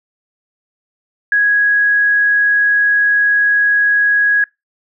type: tone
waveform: sine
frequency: 1661.2 Hz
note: G#6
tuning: in tune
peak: -9 dBFS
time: 1.32-4.44 s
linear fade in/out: 2 ms
effects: noise-tail reverb RT60 0.2 s tail -24 dB re dry